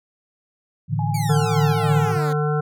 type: chord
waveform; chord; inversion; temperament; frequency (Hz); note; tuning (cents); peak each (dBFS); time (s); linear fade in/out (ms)
sine; A suspended fourth; none; just; 110 / 146.67 / 165; A2 / D3 / E3; 0 / -2 / +2; -23 / -23 / -26; 0.88-2.2; 50
type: tone with vibrato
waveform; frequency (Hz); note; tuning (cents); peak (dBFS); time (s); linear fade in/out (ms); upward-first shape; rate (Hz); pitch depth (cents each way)
sine; 830.6; G#5; 0; -27; 0.99-2.12; 2; square; 13; 25
type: exponential sweep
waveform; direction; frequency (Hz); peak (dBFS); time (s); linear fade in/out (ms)
10% pulse; down; 2349 to 260; -22; 1.14-2.33; 5
type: harmonic tone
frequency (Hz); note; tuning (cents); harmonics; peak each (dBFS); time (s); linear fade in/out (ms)
149.9; D3; +36; 1 / 3 / 5 / 7 / 9 / 10; -20 / -24 / -29 / -37 / -29 / -37; 1.29-2.61; 10
effects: none